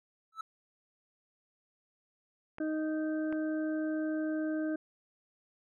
triangle tone with exponential growth, 1313 Hz, E6, 7 cents flat, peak -31 dBFS, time 0.32-0.41 s, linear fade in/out 5 ms, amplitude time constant 18 ms
clicks, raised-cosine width 0.5 ms, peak -28 dBFS, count 2, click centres 2.584 / 3.326 s
harmonic tone, 311.1 Hz, D#4, in tune, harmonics 1 / 2 / 4 / 5, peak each -31 / -39 / -55 / -45 dBFS, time 2.6-4.76 s, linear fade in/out 5 ms
effects none

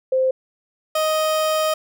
sine / 30% pulse tone pair in turn, 521 / 624.8 Hz, C5 / D#5, -7 / +7 cents, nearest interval minor third, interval 314 cents, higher second, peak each -15 dBFS, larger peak neither, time 0.12-0.31 / 0.95-1.74 s, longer second, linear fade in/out 5 ms, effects none

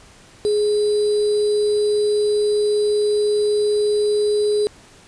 sine tone with sample-and-hold, 417.4 Hz, G#4, 9 cents sharp, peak -15 dBFS, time 0.45-4.67 s, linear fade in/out 0 ms, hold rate 4410 Hz, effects pink hiss -47 dBFS RMS until 5.07 s + resampled to 22050 Hz

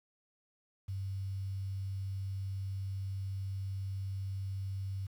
sine tone with quantisation, 96.8 Hz, G2, 21 cents flat, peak -35 dBFS, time 0.88-5.07 s, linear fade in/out 10 ms, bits 10, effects none

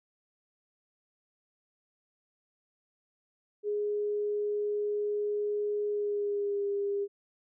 sine tone with pitch glide, 415.3 to 402.8 Hz, G#4 to G4, 0 to +47 cents, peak -28 dBFS, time 3.63-7.08 s, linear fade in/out 50 ms, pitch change -53 cents, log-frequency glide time 5.89-6.65 s, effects none

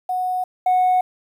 sine tone pair in turn, 735 / 735 Hz, F#5 / F#5, -12 / -12 cents, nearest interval unison, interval 0 cents, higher neither, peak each -19 / -12 dBFS, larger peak second, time 0.09-0.44 / 0.66-1.01 s, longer neither, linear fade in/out 5 ms, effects tanh soft clip ceiling -11 dBFS + 8-bit

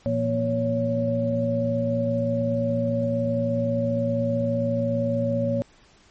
sine tone cluster, 115.6 / 170.6 / 236.8 / 559 Hz, A#2 / F3 / A#3 / C#5, -14 / -40 / +27 / +14 cents, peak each -27 / -33 / -26 / -24 dBFS, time 0.06-5.62 s, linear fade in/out 0 ms, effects pink hiss -56 dBFS RMS until 6.1 s + MP3 32 kbps

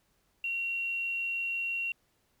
sine tone with quantisation, 2743 Hz, F7, 32 cents flat, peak -30 dBFS, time 0.44-1.92 s, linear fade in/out 2 ms, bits 10, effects pink hiss -72 dBFS RMS until 2.4 s

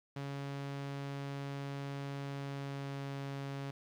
sawtooth tone with pitch glide, 139.7 to 138.41 Hz, C#3 to C#3, +14 to -2 cents, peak -35 dBFS, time 0.16-3.71 s, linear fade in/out 5 ms, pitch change -16 cents, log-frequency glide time 2.19-3.2 s, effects low-pass 5000 Hz 12 dB/octave + 11-bit

